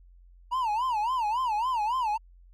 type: tone with vibrato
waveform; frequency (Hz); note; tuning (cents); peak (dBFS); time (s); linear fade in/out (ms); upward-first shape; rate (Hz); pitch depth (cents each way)
triangle; 932.3; A#5; 0; -23; 0.51-2.18; 20; sine; 3.6; 200
effects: added 44 Hz sine -51 dBFS peak until 2.53 s